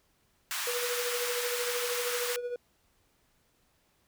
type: high-pass noise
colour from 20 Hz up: pink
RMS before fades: -34 dBFS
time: 0.51-2.36 s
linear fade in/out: 0 ms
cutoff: 1100 Hz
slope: 24 dB/octave
type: tone with tremolo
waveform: triangle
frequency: 486.4 Hz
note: B4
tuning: 26 cents flat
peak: -28 dBFS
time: 0.67-2.56 s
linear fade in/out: 2 ms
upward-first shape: triangle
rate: 13 Hz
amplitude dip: 65%
effects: pink hiss -70 dBFS RMS until 4.07 s